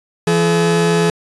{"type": "tone pair together", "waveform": "40% pulse", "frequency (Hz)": [168.97, 427], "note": ["E3", "G#4"], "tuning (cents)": [43, 48], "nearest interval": "octave + major third", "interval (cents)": 1605, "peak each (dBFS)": -14, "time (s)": [0.27, 1.1], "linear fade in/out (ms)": 2, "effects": ["resampled to 24000 Hz"]}